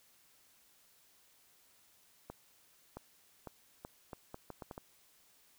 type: accelerating click train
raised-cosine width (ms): 1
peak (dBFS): -30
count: 10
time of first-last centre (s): 2.3-4.779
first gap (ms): 670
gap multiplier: 0.75
effects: white hiss -67 dBFS RMS until 5.58 s